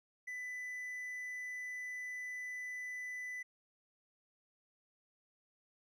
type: tone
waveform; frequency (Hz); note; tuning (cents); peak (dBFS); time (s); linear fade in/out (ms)
triangle; 1995; B6; +17; -39; 0.27-3.43; 10
effects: none